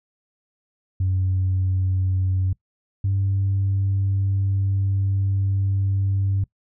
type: tone pair in turn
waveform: sine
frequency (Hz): 93.5 / 97.7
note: F#2 / G2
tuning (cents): +19 / -5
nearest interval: minor second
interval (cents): 76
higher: second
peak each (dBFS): -17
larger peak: neither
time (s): 1-2.53 / 3.04-6.44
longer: second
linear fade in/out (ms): 5
effects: noise-tail reverb RT60 0.1 s tail -22 dB re dry + tanh soft clip ceiling -15 dBFS